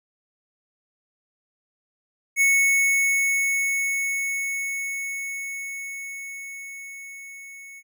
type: tone with level ramp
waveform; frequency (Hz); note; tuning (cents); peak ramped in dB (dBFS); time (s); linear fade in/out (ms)
square; 2208; C#7; -7; -16 to -41; 2.36-7.83; 50
effects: none